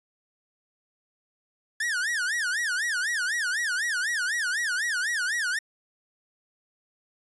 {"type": "tone with vibrato", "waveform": "45% pulse", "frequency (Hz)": 1661.2, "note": "G#6", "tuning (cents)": 0, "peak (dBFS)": -25, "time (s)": [1.8, 5.59], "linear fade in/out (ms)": 5, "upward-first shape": "sine", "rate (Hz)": 4, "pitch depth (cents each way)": 260, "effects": ["resampled to 24000 Hz"]}